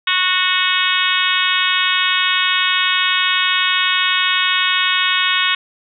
harmonic tone, 368 Hz, F#4, 9 cents flat, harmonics 3 / 4 / 5 / 6 / 7 / 8 / 9 / 10, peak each -22 / -22 / -22 / -22 / -22 / -22 / -22 / -22 dBFS, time 0.07-5.55 s, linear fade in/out 5 ms, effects none

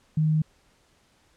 sine tone, 155.56 Hz, D#3, in tune, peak -19 dBFS, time 0.17-0.42 s, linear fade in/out 5 ms, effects pink hiss -63 dBFS RMS until 1.36 s + low-pass 9000 Hz 12 dB/octave

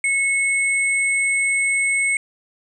sine tone pair together, 2192 / 8276 Hz, C#7 / C9, -20 / -20 cents, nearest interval octave + major seventh, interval 2300 cents, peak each -17 / -25 dBFS, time 0.04-2.17 s, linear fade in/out 2 ms, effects none

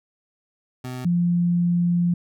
25% pulse / sine tone pair in turn, 126.7 / 173.97 Hz, B2 / F3, +45 / -6 cents, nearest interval perfect fourth, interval 549 cents, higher second, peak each -26 / -17 dBFS, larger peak second, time 0.84-1.05 / 1.05-2.14 s, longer second, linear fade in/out 5 ms, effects none

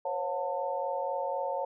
sine tone cluster, 505 / 549 / 718 / 895 Hz, B4 / C#5 / F5 / A5, +39 / -17 / +48 / +29 cents, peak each -40 / -33 / -37 / -34 dBFS, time 0.05-1.65 s, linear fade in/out 5 ms, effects none

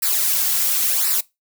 blue noise with flanger, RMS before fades -19 dBFS, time 0.02-1.21 s, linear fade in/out 10 ms, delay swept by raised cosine 0.3 to 3.3 ms, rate 0.94 Hz, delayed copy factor -0.7, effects noise-tail reverb RT60 0.2 s tail -21 dB re dry

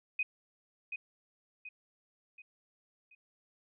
sine tone with echo, 2505 Hz, D#7, 11 cents sharp, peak -29 dBFS, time 0.19-0.23 s, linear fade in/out 5 ms, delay 730 ms, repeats 4, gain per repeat -7 dB, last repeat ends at 3.15 s, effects none

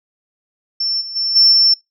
sine tone with level steps, 5390 Hz, E8, 38 cents sharp, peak -16 / -26 / -16 / -6 / -8 dBFS, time 0.8-1.74 s, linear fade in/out 5 ms, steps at 1 / 1.15 / 1.35 / 1.51 s, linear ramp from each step 20 ms, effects noise-tail reverb RT60 0.2 s tail -26 dB re dry + tanh soft clip ceiling -2 dBFS

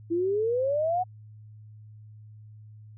sine exponential sweep, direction up, 329.6 to 751 Hz, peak -23 dBFS, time 0.1-1.04 s, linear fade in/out 20 ms, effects added 107 Hz sine -45 dBFS peak until 2.97 s

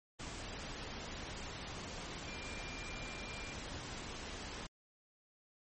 sine tone in noise, 2383 Hz, D7, 25 cents sharp, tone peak -49 dBFS, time 2.27-3.54 s, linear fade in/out 10 ms, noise pink, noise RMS -45 dBFS, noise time 0.19-4.67 s, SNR -7 dB, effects MP3 32 kbps

